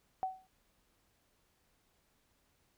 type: tone with exponential decay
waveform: sine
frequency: 754 Hz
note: F#5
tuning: 32 cents sharp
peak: -29 dBFS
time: 0.23-0.47 s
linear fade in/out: 0 ms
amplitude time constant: 51 ms
effects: pink hiss -74 dBFS RMS until 2.77 s